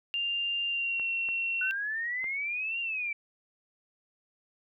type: tone with pitch glide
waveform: sine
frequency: 2794 to 2724 Hz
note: F7 to F7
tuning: 0 to -44 cents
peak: -28 dBFS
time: 0.14-1.71 s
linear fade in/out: 0 ms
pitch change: -44 cents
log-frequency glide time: 0.67-1.06 s
type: clicks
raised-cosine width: 0.5 ms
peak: -30 dBFS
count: 3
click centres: 0.997 / 1.288 / 2.242 s
type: exponential two-way sweep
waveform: sine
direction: up then down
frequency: 1480 to 2800 to 2306 Hz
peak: -30 dBFS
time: 1.61-3.13 s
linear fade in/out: 5 ms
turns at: 2.8 s
effects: none